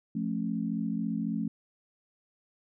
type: chord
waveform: sine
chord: F augmented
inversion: none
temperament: just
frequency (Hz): 174.61 / 218.3 / 272.8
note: F3 / A3 / C#4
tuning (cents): 0 / -13 / -28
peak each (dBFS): -34 / -31 / -35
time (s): 0.15-1.48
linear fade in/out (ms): 5
effects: none